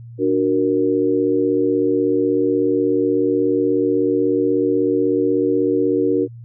sine chord, D augmented, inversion none, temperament equal, 293.7 / 370 / 466.2 Hz, D4 / F#4 / A#4, 0 / 0 / 0 cents, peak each -19 dBFS, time 0.18-6.28 s, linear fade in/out 50 ms, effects added 117 Hz sine -34 dBFS peak until 6.44 s

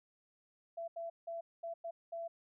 sine tone bursts at uneven times, 671 Hz, E5, 31 cents sharp, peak -39 dBFS, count 6, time 0.77-0.88 / 0.96-1.1 / 1.27-1.41 / 1.63-1.74 / 1.84-1.91 / 2.12-2.28 s, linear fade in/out 10 ms, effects none

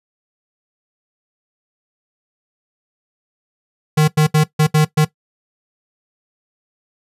square tone bursts at uneven times, 153.5 Hz, D#3, 23 cents flat, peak -10 dBFS, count 6, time 3.97-4.08 / 4.17-4.27 / 4.34-4.44 / 4.59-4.67 / 4.74-4.85 / 4.97-5.05 s, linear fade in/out 10 ms, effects noise-tail reverb RT60 0.1 s tail -17 dB re dry + resampled to 32000 Hz

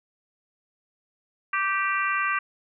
harmonic tone with a mistuned harmonic, 390 Hz, G4, 9 cents flat, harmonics 3 / 4 / 5 / 6 / 7, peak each -26 / -28 / -30 / -32 / -33 dBFS, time 1.53-2.39 s, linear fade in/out 5 ms, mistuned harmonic 6, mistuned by +21 cents, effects none

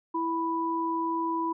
sine tone pair together, 330 / 987.8 Hz, E4 / B5, +2 / 0 cents, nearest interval octave + perfect fifth, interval 1898 cents, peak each -30 / -28 dBFS, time 0.14-1.53 s, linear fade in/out 10 ms, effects none

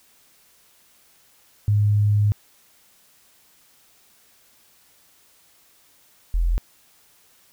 sine tone pair in turn, 103.83 / 42.46 Hz, G#2 / F1, 0 / -48 cents, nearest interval octave + minor third, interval 1548 cents, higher first, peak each -15 / -17 dBFS, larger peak first, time 1.68-2.32 / 6.34-6.58 s, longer first, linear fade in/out 0 ms, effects white hiss -57 dBFS RMS until 7.52 s

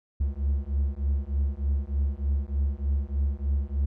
triangle beating tone pair, 68.3 / 71.6 Hz, C#2 / D2, -25 / -43 cents, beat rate 3.3 Hz, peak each -25 dBFS, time 0.2-3.86 s, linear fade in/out 10 ms, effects none

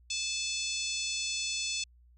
harmonic tone with a mistuned harmonic, 870 Hz, A5, 20 cents flat, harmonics 3 / 4 / 5 / 6 / 7 / 8 / 9, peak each -37 / -38 / -39 / -40 / -40 / -41 / -42 dBFS, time 0.1-1.84 s, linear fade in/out 5 ms, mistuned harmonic 9, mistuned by +28 cents, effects added 60 Hz sine -57 dBFS peak until 2.17 s

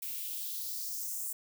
violet noise with high-pass filter sweep, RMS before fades -38 dBFS, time 0.02-1.33 s, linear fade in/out 5 ms, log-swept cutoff 2200 to 8100 Hz, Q 2.5, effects none

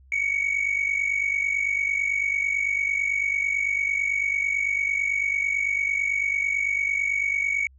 sine tone pair together, 2217 / 2266 Hz, C#7 / C#7, 0 / +37 cents, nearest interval unison, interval 37 cents, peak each -23 dBFS, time 0.12-7.67 s, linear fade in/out 2 ms, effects tanh soft clip ceiling -18 dBFS + added 66 Hz sine -50 dBFS peak until 7.78 s

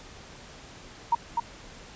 sine tone with echo, 938 Hz, A#5, 11 cents sharp, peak -18 dBFS, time 1.12-1.15 s, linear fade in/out 5 ms, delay 250 ms, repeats 1, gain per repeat -4 dB, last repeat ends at 1.4 s, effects pink hiss -47 dBFS RMS until 1.95 s + resampled to 16000 Hz

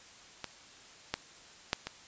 clicks, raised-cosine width 0.2 ms, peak -19 / -13 / -10 / -19 dBFS, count 4, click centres 0.443 / 1.14 / 1.731 / 1.87 s, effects white hiss -54 dBFS RMS until 2.07 s + resampled to 16000 Hz

